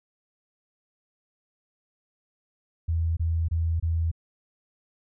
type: tone bursts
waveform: sine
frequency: 82.4 Hz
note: E2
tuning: in tune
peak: -22 dBFS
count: 4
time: 2.88-4.115 s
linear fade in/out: 10 ms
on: 290 ms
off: 25 ms
effects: none